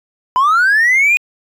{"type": "linear sweep", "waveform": "triangle", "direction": "up", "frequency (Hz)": [987, 2489], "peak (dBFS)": -6, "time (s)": [0.36, 1.17], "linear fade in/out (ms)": 0, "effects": ["tanh soft clip ceiling -4 dBFS"]}